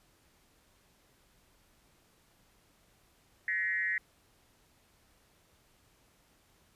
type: tone with frequency modulation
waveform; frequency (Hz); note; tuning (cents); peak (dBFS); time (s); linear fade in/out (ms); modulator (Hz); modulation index
sine; 1897; A#6; +30; -29; 3.48-3.98; 2; 185; 0.91
effects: pink hiss -67 dBFS RMS until 6.75 s + resampled to 32000 Hz